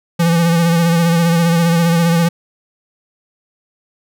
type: tone with vibrato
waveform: square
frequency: 168.5 Hz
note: E3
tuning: 38 cents sharp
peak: -11 dBFS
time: 0.19-2.29 s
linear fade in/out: 10 ms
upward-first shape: sine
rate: 15 Hz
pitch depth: 37 cents each way
effects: none